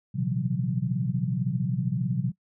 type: tone cluster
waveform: sine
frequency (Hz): 117.6 / 130.3 / 152.2 / 174 / 189.6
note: A#2 / C3 / D#3 / F3 / F#3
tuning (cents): +16 / -7 / -38 / -6 / +43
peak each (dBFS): -33 / -28 / -34 / -30 / -32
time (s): 0.14-2.32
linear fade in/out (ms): 20
effects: noise-tail reverb RT60 0.1 s tail -21 dB re dry